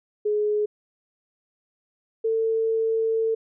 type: tone pair in turn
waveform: sine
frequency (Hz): 420 / 447.9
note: G#4 / A4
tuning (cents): +19 / +31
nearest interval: minor second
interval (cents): 112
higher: second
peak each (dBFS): -20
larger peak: neither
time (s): 0.25-0.66 / 2.24-3.35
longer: second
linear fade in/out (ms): 10
effects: none